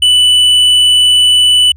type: tone with hard clipping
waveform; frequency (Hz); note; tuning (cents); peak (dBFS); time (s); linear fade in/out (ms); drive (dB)
sine; 2979; F#7; +11; -6; 0.02-1.72; 5; 5
effects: added 74 Hz sine -33 dBFS peak until 1.76 s